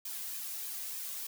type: noise with flanger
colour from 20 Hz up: blue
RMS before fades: -40 dBFS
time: 0.05-1.27 s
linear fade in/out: 5 ms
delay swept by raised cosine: 1.4 to 2.28 ms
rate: 3.3 Hz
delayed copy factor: -0.5
effects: none